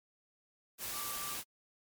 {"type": "tone in noise", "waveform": "sine", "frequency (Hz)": 1171, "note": "D6", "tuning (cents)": -5, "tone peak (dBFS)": -44, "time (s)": [0.91, 1.38], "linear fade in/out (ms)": 50, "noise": "white", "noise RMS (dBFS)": -40, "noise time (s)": [0.78, 1.44], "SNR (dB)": -7, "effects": ["MP3 96 kbps"]}